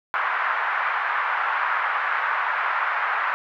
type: band-pass noise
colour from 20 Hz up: pink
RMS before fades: -24 dBFS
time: 0.14-3.34 s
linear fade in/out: 0 ms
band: 980 to 1800 Hz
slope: 24 dB/octave
effects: none